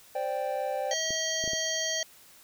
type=chord; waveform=triangle; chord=C suspended second; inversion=none; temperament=equal; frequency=523.3 / 587.3 / 784 Hz; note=C5 / D5 / G5; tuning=0 / 0 / 0 cents; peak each=-31 dBFS; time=0.15-0.94 s; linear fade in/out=5 ms
type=harmonic tone; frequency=641 Hz; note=E5; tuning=49 cents flat; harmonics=1 / 3 / 5 / 7 / 9 / 10; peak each=-35 / -35 / -35 / -35 / -35 / -35 dBFS; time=0.91-2.03 s; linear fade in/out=2 ms
type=clicks; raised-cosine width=2 ms; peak=-26 dBFS; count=4; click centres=1.106 / 1.44 / 1.477 / 1.534 s
effects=white hiss -55 dBFS RMS until 2.43 s